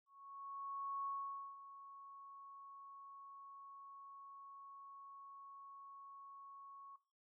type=tone with ADSR envelope; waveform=sine; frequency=1106 Hz; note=C#6; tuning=4 cents flat; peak=-40 dBFS; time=0.06-6.96 s; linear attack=1000 ms; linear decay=500 ms; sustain=-14 dB; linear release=4 ms; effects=noise-tail reverb RT60 0.4 s tail -17 dB re dry